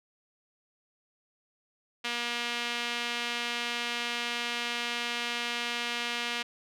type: tone with band-pass filter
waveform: sawtooth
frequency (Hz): 238.5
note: A#3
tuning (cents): +40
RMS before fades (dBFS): -33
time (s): 2.04-6.43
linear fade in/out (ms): 10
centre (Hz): 2900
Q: 1.5
effects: none